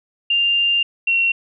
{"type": "tone pair in turn", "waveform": "sine", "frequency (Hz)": [2794, 2733], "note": ["F7", "F7"], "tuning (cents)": [0, -38], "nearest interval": "unison", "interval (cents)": 38, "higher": "first", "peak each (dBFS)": -14, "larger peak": "neither", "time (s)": [[0.3, 0.83], [1.07, 1.32]], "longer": "first", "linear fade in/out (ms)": 5, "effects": []}